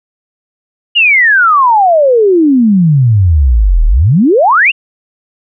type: exponential two-way sweep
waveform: sine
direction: down then up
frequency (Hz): 2920 to 36.5 to 2920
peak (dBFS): -4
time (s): 0.95-4.72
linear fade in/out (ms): 20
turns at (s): 3.86
effects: none